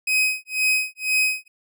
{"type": "tone with tremolo", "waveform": "40% pulse", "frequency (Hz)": 2523, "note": "D#7", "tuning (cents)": 23, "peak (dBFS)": -15, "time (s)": [0.07, 1.48], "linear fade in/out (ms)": 5, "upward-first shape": "sine", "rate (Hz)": 2, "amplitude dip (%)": 100, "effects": []}